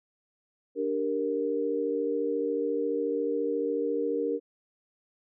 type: chord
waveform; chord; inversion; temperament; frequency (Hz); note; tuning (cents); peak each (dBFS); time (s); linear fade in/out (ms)
sine; G minor; second; equal; 293.7 / 392 / 466.2; D4 / G4 / Bb4; 0 / 0 / 0; -32 / -33 / -28; 0.75-4.4; 50
effects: none